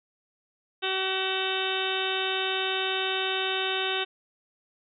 harmonic tone with a mistuned harmonic, 380 Hz, F#4, 46 cents sharp, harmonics 1 / 2 / 3 / 4 / 5 / 6 / 7 / 8 / 9 / 10, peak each -32 / -35 / -38 / -34 / -40 / -40 / -34 / -33 / -41 / -33 dBFS, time 0.82-4.05 s, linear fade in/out 20 ms, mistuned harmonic 10, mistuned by -53 cents, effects none

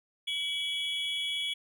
triangle tone cluster, 2284 / 2975 / 3350 Hz, D7 / F#7 / G#7, -49 / +9 / +14 cents, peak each -36 / -38 / -30 dBFS, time 0.27-1.54 s, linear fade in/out 10 ms, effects none

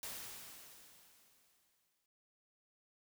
white noise with exponential decay, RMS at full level -44 dBFS, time 0.03-2.06 s, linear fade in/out 1 ms, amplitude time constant 440 ms, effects none

